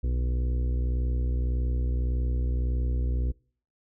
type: harmonic tone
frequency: 61.74 Hz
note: B1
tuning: in tune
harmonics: 1 / 2 / 4 / 5 / 6 / 7 / 8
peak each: -24 / -35 / -41 / -46 / -46 / -50 / -48 dBFS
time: 0.03-3.32 s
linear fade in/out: 10 ms
effects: noise-tail reverb RT60 0.5 s tail -25 dB re dry